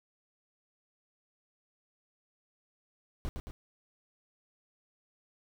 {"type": "noise with echo", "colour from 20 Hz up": "brown", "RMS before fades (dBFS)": -34, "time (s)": [3.25, 3.29], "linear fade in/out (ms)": 0, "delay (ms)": 110, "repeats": 2, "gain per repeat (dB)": -4, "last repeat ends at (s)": 3.51, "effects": []}